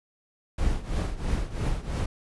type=noise with tremolo; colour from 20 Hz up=brown; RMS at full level=-24 dBFS; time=0.58-2.06 s; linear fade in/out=5 ms; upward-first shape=triangle; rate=3 Hz; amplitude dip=85%; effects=resampled to 24000 Hz